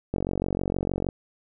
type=click train; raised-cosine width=2 ms; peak=-13 dBFS; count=45; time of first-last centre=0.14-1.088 s; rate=46.4 Hz; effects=none